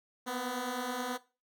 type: beating tone pair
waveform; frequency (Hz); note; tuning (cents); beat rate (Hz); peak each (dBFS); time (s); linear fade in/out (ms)
10% pulse; 241.8 / 251.2; B3 / B3; -36 / +30; 9.4; -32 / -27; 0.26-1.18; 20
effects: noise-tail reverb RT60 0.3 s tail -18 dB re dry